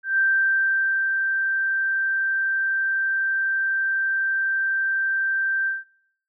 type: tone with ADSR envelope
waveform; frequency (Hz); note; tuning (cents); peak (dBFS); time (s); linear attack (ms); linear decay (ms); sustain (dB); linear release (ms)
sine; 1568; G6; 0; -16; 0.03-5.84; 150; 910; -4; 170
effects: noise-tail reverb RT60 0.7 s tail -24 dB re dry